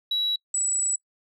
sine tone pair in turn, 3900 / 7868 Hz, B7 / B8, -23 / -7 cents, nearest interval octave, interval 1216 cents, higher second, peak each -21 dBFS, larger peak neither, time 0.11-0.36 / 0.54-0.96 s, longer second, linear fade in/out 5 ms, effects noise-tail reverb RT60 0.1 s tail -25 dB re dry + tanh soft clip ceiling -18 dBFS

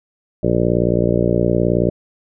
harmonic tone, 59 Hz, A#1, 22 cents sharp, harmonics 1 / 2 / 3 / 4 / 5 / 6 / 7 / 8 / 9 / 10, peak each -26 / -21 / -20 / -25 / -24 / -21 / -22 / -24 / -25 / -23 dBFS, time 0.43-1.9 s, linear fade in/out 5 ms, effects none

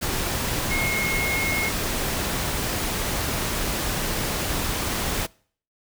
sine tone in noise, 2160 Hz, C#7, 45 cents flat, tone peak -24 dBFS, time 0.7-1.7 s, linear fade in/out 20 ms, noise pink, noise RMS -26 dBFS, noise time 0.01-5.27 s, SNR -1 dB, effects noise-tail reverb RT60 0.5 s tail -24 dB re dry

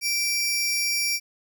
sawtooth tone pair together, 2345 / 5588 Hz, D7 / F8, -3 / 0 cents, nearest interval octave + minor third, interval 1503 cents, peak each -22 / -23 dBFS, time 0.01-1.2 s, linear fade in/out 50 ms, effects none

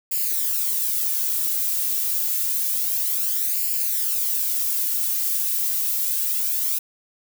violet noise with flanger, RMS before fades -23 dBFS, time 0.11-6.79 s, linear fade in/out 10 ms, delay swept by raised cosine 0.41 to 2.61 ms, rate 0.28 Hz, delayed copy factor +0.65, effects none

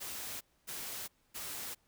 white noise bursts, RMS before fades -42 dBFS, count 3, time 0-1.75 s, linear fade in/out 20 ms, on 410 ms, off 260 ms, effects pink hiss -73 dBFS RMS until 1.87 s

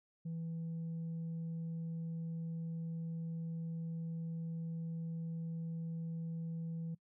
sine tone, 164.81 Hz, E3, in tune, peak -36 dBFS, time 0.25-6.95 s, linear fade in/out 10 ms, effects noise-tail reverb RT60 0.1 s tail -23 dB re dry + tanh soft clip ceiling -37 dBFS

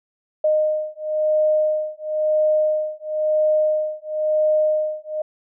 sine beating tone pair, 615 / 615.98 Hz, D#5 / D#5, -20 / -18 cents, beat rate 0.98 Hz, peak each -20 dBFS, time 0.44-5.22 s, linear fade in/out 5 ms, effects none

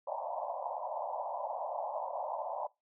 pink band-pass noise, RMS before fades -38 dBFS, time 0.07-2.67 s, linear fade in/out 5 ms, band 560 to 1000 Hz, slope 96 dB/octave, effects noise-tail reverb RT60 0.2 s tail -21 dB re dry

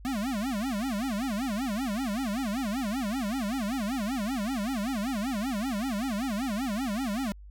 square tone with vibrato, 233.1 Hz, A#3, in tune, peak -29 dBFS, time 0.05-7.32 s, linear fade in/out 0 ms, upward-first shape sine, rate 5.2 Hz, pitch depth 290 cents each way, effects added 50 Hz sine -44 dBFS peak until 7.5 s

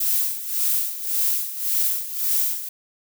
violet noise with tremolo, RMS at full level -20 dBFS, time 0-2.69 s, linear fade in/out 5 ms, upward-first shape sine, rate 1.8 Hz, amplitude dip 75%, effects none

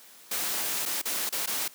white noise with dropouts, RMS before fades -30 dBFS, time 0.31-1.68 s, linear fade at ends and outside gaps 5 ms, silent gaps 0.855-0.859 / 1.017-1.054 / 1.293-1.324 / 1.461-1.473 s, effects white hiss -52 dBFS RMS until 1.74 s + high-pass 200 Hz 12 dB/octave

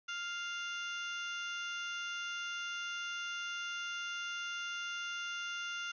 harmonic tone, 698.5 Hz, F5, in tune, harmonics 2 / 3 / 4 / 5 / 6 / 7 / 8 / 9, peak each -40 / -50 / -43 / -49 / -59 / -59 / -56 / -53 dBFS, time 0.08-5.92 s, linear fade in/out 10 ms, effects none

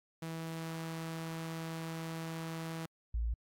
sawtooth / sine tone pair in turn, 163.1 / 56.97 Hz, E3 / A#1, -18 / -39 cents, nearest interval octave + tritone, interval 1821 cents, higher first, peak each -35 / -31 dBFS, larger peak second, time 0.22-2.86 / 3.14-3.34 s, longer first, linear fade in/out 5 ms, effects AAC 48 kbps

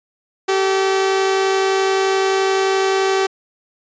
sawtooth tone pair together, 385.1 / 436.7 Hz, G4 / A4, -31 / -13 cents, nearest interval major second, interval 218 cents, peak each -11 / -21 dBFS, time 0.48-3.27 s, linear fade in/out 10 ms, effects resampled to 16000 Hz

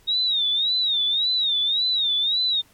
sine tone with vibrato, 3732 Hz, A#7, 1 cent sharp, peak -19 dBFS, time 0.07-2.62 s, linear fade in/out 20 ms, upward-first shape sine, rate 1.8 Hz, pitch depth 130 cents each way, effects pink hiss -57 dBFS RMS until 2.73 s + AAC 64 kbps

